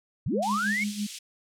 sine linear sweep, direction up, 80.6 to 2252 Hz, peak -25 dBFS, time 0.26-0.84 s, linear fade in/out 5 ms
sine tone with tremolo, 206.8 Hz, G#3, 7 cents flat, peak -26 dBFS, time 0.32-1.07 s, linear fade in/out 10 ms, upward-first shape sine, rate 6 Hz, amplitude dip 75%
pink band-pass noise, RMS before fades -41 dBFS, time 0.42-1.19 s, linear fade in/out 10 ms, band 2900 to 10000 Hz, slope 24 dB/octave
effects none

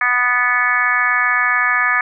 harmonic tone, 246.9 Hz, B3, in tune, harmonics 3 / 4 / 5 / 6 / 7 / 8 / 9, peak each -28 / -26 / -19 / -26 / -16 / -24 / -21 dBFS, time 0.01-2.01 s, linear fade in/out 2 ms, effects none

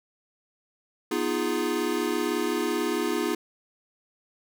square chord, F half-diminished seventh, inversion second, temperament equal with one note detuned, 245.9 / 311.1 / 349.2 / 415.3 Hz, Cb4 / Eb4 / F4 / Ab4, -7 / 0 / 0 / 0 cents, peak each -33 / -31 / -30 / -31 dBFS, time 1.11-3.35 s, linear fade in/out 5 ms, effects none

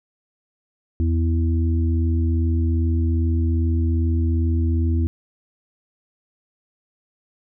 harmonic tone, 82.5 Hz, E2, 2 cents sharp, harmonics 1 / 3 / 4, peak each -17 / -27 / -29 dBFS, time 1-5.07 s, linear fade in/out 0 ms, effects none

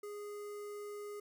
square tone with notch filter, 413.2 Hz, G#4, 9 cents flat, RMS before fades -45 dBFS, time 0.03-1.2 s, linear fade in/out 5 ms, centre 3400 Hz, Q 0.76, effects none

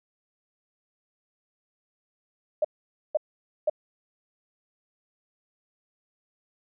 sine tone bursts, 610 Hz, D#5, 34 cents flat, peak -19 dBFS, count 3, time 2.62-3.698 s, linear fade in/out 5 ms, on 26 ms, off 500 ms, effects none

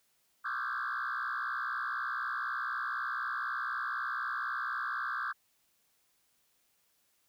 sine tone with frequency modulation, 1370 Hz, F6, 34 cents flat, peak -31 dBFS, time 0.44-5.33 s, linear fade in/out 20 ms, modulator 62 Hz, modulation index 4.2, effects tanh soft clip ceiling -30 dBFS + white hiss -73 dBFS RMS until 7.28 s

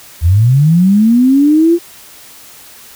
sine linear sweep, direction up, 75.6 to 349.2 Hz, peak -5 dBFS, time 0.21-1.79 s, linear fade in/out 50 ms, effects white hiss -37 dBFS RMS until 2.95 s

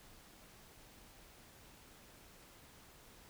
silence, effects pink hiss -60 dBFS RMS until 3.29 s

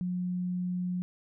sine tone, 180 Hz, F#3, 47 cents flat, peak -29 dBFS, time 0.01-1.02 s, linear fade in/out 0 ms, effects none

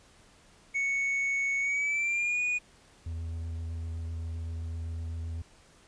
triangle tone with pitch glide, 2217 to 2460 Hz, C#7 to D#7, 0 to -20 cents, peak -25 dBFS, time 0.74-2.59 s, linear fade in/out 20 ms, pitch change +180 cents, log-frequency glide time 1.6-2.4 s
triangle tone with vibrato, 82.41 Hz, E2, in tune, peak -31 dBFS, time 3.06-5.42 s, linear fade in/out 5 ms, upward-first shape square, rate 7.8 Hz, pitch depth 9 cents each way
effects pink hiss -59 dBFS RMS until 5.87 s + resampled to 22050 Hz

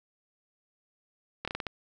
slowing click train, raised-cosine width 0.3 ms, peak -17 dBFS, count 6, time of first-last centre 1.45-1.668 s, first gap 26 ms, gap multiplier 1.26, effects none

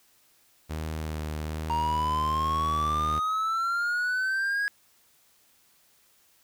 sawtooth tone with vibrato, 77.78 Hz, D#2, in tune, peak -27 dBFS, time 0.69-3.2 s, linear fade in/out 20 ms, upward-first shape sine, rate 1.2 Hz, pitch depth 23 cents each way
triangle exponential sweep, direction up, 932.3 to 1661.2 Hz, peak -23 dBFS, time 1.7-4.68 s, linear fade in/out 0 ms
effects white hiss -63 dBFS RMS until 6.43 s

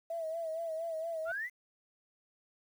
sine tone with vibrato, 653 Hz, E5, 17 cents flat, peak -34 dBFS, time 0.1-1.32 s, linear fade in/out 5 ms, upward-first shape sine, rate 4.3 Hz, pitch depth 56 cents each way
sine exponential sweep, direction up, 1318.5 to 2093 Hz, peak -34 dBFS, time 1.25-1.5 s, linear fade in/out 50 ms
effects tanh soft clip ceiling -27 dBFS + 10-bit

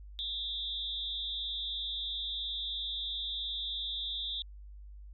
sine tone with amplitude modulation, 3579 Hz, A7, 29 cents sharp, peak -30 dBFS, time 0.19-4.42 s, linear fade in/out 0 ms, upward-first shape sine, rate 277 Hz, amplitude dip 100%, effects added 50 Hz sine -46 dBFS peak until 5.13 s

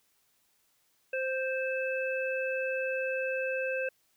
harmonic tone, 523.3 Hz, C5, in tune, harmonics 1 / 3 / 5, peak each -31 / -36 / -36 dBFS, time 1.13-3.89 s, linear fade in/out 5 ms, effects white hiss -71 dBFS RMS until 4.16 s

